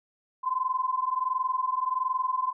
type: tone pair together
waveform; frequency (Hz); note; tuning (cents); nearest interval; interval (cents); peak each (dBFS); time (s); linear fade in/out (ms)
sine; 1018 / 1039.4; C6 / C6; -48 / -12; unison; 36; -28; 0.43-2.53; 20
effects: none